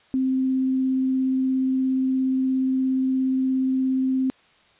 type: tone with vibrato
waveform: sine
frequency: 261.6 Hz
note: C4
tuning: in tune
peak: -19 dBFS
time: 0.14-4.3 s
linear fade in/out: 0 ms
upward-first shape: triangle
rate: 17 Hz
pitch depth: 8 cents each way
effects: white hiss -57 dBFS RMS until 4.79 s + resampled to 8000 Hz